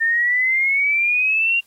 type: exponential sweep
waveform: sine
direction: up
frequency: 1800 to 2790 Hz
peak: -15 dBFS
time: 0-1.61 s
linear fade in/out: 20 ms
effects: white hiss -58 dBFS RMS until 1.66 s + AAC 48 kbps